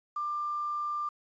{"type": "tone with quantisation", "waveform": "sine", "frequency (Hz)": 1190, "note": "D6", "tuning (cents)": 22, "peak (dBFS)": -30, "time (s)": [0.16, 1.09], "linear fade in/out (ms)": 5, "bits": 9, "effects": ["resampled to 16000 Hz"]}